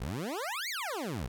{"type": "exponential two-way sweep", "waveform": "20% pulse", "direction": "up then down", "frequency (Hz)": [51.91, 2349, 51.91], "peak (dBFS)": -29, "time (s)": [0, 1.28], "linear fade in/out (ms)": 10, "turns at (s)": 0.69, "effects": []}